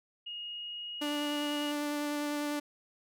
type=tone with pitch glide; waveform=sine; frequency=2866 to 2891 Hz; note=F7 to F#7; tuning=+44 to -41 cents; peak=-38 dBFS; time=0.26-1.72 s; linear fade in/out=10 ms; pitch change=+15 cents; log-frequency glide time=0.38-1.2 s
type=tone with vibrato; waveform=sawtooth; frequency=293.7 Hz; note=D4; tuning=in tune; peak=-28 dBFS; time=1.01-2.6 s; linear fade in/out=10 ms; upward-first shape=sine; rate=10 Hz; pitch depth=10 cents each way
effects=none